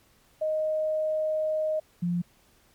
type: tone pair in turn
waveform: sine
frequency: 622.3 / 174.63 Hz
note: D#5 / F3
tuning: 0 / 0 cents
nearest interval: octave + minor seventh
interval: 2200 cents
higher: first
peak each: -24 dBFS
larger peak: neither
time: 0.41-1.8 / 2.02-2.22 s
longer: first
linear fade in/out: 10 ms
effects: pink hiss -62 dBFS RMS until 2.74 s + MP3 96 kbps